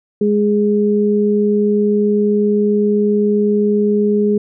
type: tone pair together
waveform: sine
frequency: 207.7 / 415.3 Hz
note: G#3 / G#4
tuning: 0 / 0 cents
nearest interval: octave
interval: 1200 cents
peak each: -14 dBFS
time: 0.21-4.38 s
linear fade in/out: 5 ms
effects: none